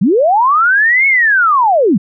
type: linear two-way sweep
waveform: sine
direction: up then down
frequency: 157.3 to 2217 to 157.3 Hz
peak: -7 dBFS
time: 0.01-1.98 s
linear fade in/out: 10 ms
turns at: 1.07 s
effects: none